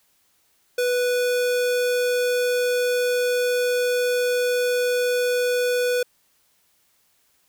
square tone, 492.9 Hz, B4, 3 cents flat, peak -20 dBFS, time 0.78-6.03 s, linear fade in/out 5 ms, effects white hiss -64 dBFS RMS until 7.48 s

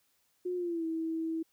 sine tone with pitch glide, 360 to 324.5 Hz, F#4 to E4, -47 to -27 cents, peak -31 dBFS, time 0.45-1.43 s, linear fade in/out 10 ms, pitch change -180 cents, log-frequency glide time 0.56-0.85 s, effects white hiss -73 dBFS RMS until 1.52 s

